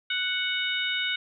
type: harmonic tone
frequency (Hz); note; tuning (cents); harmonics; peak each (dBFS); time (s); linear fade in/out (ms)
740; F#5; 0; 2 / 3 / 4 / 5; -31 / -31 / -31 / -31; 0.1-1.16; 5
effects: none